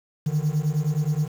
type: beating tone pair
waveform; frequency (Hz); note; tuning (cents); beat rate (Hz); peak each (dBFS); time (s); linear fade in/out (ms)
triangle; 146.83 / 156.33; D3 / D#3; 0 / +9; 9.5; -21; 0.26-1.28; 10
effects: tanh soft clip ceiling -14 dBFS + 7-bit